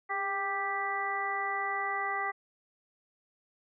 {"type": "harmonic tone with a mistuned harmonic", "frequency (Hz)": 393.7, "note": "G4", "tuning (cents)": 8, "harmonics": [1, 2, 3, 4, 5], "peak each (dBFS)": [-42, -35, -35, -43, -34], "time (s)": [0.09, 2.32], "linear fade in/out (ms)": 20, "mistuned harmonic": 1, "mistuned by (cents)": 40, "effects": []}